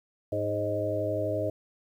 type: harmonic tone with a mistuned harmonic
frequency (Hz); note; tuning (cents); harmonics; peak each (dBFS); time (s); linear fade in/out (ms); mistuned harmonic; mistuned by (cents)
103.83; G#2; 0; 1 / 3 / 4 / 5 / 6; -34 / -35 / -36 / -33 / -30; 0.32-1.5; 5; 5; +40
effects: 10-bit